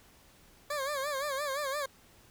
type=tone with vibrato; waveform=20% pulse; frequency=563 Hz; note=C#5; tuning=27 cents sharp; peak=-27 dBFS; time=0.7-1.86 s; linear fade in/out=5 ms; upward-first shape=sine; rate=5.8 Hz; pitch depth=110 cents each way; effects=pink hiss -60 dBFS RMS until 2.3 s